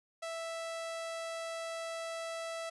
sawtooth tone, 659.3 Hz, E5, in tune, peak -34 dBFS, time 0.22-2.7 s, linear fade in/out 10 ms, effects resampled to 24000 Hz

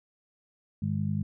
harmonic tone, 50.9 Hz, G#1, 34 cents flat, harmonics 2 / 3 / 4, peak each -31 / -31 / -31 dBFS, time 0.82-1.23 s, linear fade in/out 5 ms, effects none

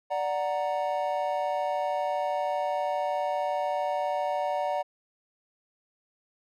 triangle chord, D augmented, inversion none, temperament equal, 587.3 / 740 / 932.3 Hz, D5 / F#5 / A#5, 0 / 0 / 0 cents, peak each -28 / -28 / -31 dBFS, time 0.1-4.83 s, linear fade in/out 20 ms, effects none

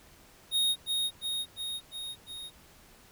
square tone with echo, 3729 Hz, A#7, in tune, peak -25 dBFS, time 0.51-0.76 s, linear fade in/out 50 ms, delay 350 ms, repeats 5, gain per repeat -3 dB, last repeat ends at 2.51 s, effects pink hiss -57 dBFS RMS until 3.11 s

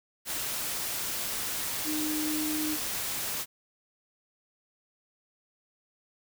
sine tone in noise, 306.5 Hz, D#4, 26 cents flat, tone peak -30 dBFS, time 1.84-2.78 s, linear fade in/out 50 ms, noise white, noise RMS -33 dBFS, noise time 0.25-3.46 s, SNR 0 dB, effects none

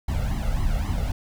brown noise with flanger, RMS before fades -24 dBFS, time 0.08-1.12 s, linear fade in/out 5 ms, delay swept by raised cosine 0.97 to 1.48 ms, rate 3.7 Hz, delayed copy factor +0.9, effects none

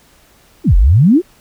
sine exponential two-way sweep, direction down then up, 394.4 to 39.91 to 394.4 Hz, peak -5 dBFS, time 0.64-1.22 s, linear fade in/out 50 ms, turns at 0.76 s, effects pink hiss -49 dBFS RMS until 1.4 s

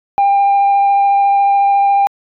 sine tone with vibrato, 798 Hz, G5, 31 cents sharp, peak -6 dBFS, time 0.18-2.07 s, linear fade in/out 0 ms, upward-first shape sine, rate 14 Hz, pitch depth 8 cents each way, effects tanh soft clip ceiling -7 dBFS

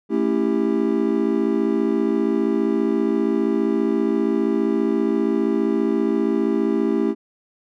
triangle chord, A dominant seventh, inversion none, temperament just, 220 / 275 / 330 / 396 Hz, A3 / C#4 / E4 / G4, 0 / -14 / +2 / +18 cents, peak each -21 dBFS, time 0.09-7.15 s, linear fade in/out 50 ms, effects none

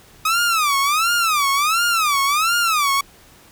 sawtooth tone with vibrato, 1247 Hz, D#6, 3 cents sharp, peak -12 dBFS, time 0.25-3.01 s, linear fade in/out 5 ms, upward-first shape sine, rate 1.4 Hz, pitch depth 220 cents each way, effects pink hiss -48 dBFS RMS until 3.51 s

